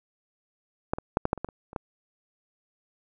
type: clicks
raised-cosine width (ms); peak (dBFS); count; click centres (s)
1; -10 / -19 / -7 / -10 / -8 / -24 / -16 / -27 / -29 / -16; 10; 0.935 / 0.985 / 1.171 / 1.254 / 1.331 / 1.377 / 1.446 / 1.488 / 1.731 / 1.762
effects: none